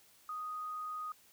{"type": "tone", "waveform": "sine", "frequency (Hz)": 1244.5, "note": "D#6", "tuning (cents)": 0, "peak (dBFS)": -38, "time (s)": [0.29, 1.12], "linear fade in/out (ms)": 2, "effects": ["white hiss -64 dBFS RMS until 1.32 s"]}